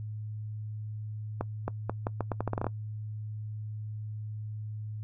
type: accelerating click train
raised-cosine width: 1 ms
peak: -16 dBFS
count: 13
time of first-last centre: 1.41-2.667 s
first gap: 270 ms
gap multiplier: 0.8
effects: noise-tail reverb RT60 0.1 s tail -22 dB re dry + added 107 Hz sine -35 dBFS peak until 5.03 s